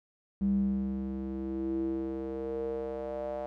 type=tone with band-pass filter sweep; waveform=square; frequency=66 Hz; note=C2; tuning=16 cents sharp; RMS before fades=-33 dBFS; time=0.41-3.46 s; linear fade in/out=0 ms; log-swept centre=190 to 640 Hz; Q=6.2; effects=none